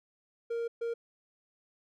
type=tone bursts at uneven times; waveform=triangle; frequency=465.7 Hz; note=A#4; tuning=2 cents flat; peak=-29 dBFS; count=2; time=0.5-0.68 / 0.81-0.94 s; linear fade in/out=10 ms; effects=none